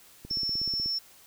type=click train; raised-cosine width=3 ms; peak=-29 dBFS; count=11; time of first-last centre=0.25-0.86 s; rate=16.4 Hz
type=tone; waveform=sine; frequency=5400 Hz; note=E8; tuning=41 cents sharp; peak=-27 dBFS; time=0.3-0.99 s; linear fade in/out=10 ms
effects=white hiss -55 dBFS RMS until 1.26 s